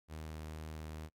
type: tone with vibrato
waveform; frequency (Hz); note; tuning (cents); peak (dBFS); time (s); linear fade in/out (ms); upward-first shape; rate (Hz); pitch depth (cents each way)
sawtooth; 78; D#2; +5; -39; 0.08-1.1; 50; sine; 2.2; 8
effects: noise-tail reverb RT60 0.1 s tail -26 dB re dry + MP3 96 kbps